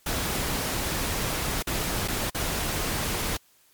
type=noise with dropouts; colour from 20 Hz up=pink; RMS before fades=-28 dBFS; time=0.06-3.37 s; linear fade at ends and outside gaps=5 ms; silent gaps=1.625-1.67 / 2.078-2.082 / 2.3-2.346 s; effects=white hiss -61 dBFS RMS until 3.73 s + MP3 96 kbps